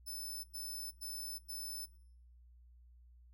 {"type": "tone bursts", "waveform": "10% pulse", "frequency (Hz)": 5274, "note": "E8", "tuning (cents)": 0, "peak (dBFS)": -36, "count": 4, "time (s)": [0.06, 1.862], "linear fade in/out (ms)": 20, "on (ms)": 380, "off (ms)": 94, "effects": ["noise-tail reverb RT60 0.7 s tail -23 dB re dry", "added 60 Hz sine -58 dBFS peak until 3.33 s"]}